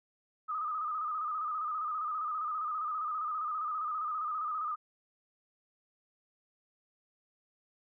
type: tone with vibrato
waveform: sine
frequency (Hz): 1239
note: D#6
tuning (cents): -8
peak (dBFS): -32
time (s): 0.48-4.76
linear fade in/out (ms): 20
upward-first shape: square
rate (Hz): 15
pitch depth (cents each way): 52
effects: none